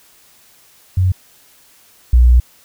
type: tone pair in turn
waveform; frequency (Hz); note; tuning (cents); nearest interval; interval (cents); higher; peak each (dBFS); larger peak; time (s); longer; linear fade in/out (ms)
sine; 92.5 / 60.68; F#2 / B1; 0 / -30; perfect fifth; 730; first; -10 / -5; second; 0.97-1.12 / 2.13-2.4; second; 5
effects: white hiss -49 dBFS RMS until 2.64 s